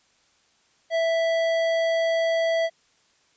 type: tone with hard clipping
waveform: triangle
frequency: 659.3 Hz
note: E5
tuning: in tune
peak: -22 dBFS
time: 0.9-2.7 s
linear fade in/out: 50 ms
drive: 16 dB
effects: white hiss -63 dBFS RMS until 3.36 s + resampled to 16000 Hz